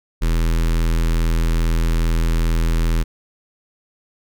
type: tone with notch filter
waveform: square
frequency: 41.2 Hz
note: E1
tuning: in tune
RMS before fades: -17 dBFS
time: 0.21-3.04 s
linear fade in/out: 20 ms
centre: 690 Hz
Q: 1.4
effects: none